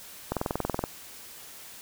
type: click train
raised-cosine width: 1 ms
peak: -13 dBFS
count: 12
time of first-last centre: 0.32-0.839 s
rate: 21.2 Hz
effects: white hiss -46 dBFS RMS until 1.81 s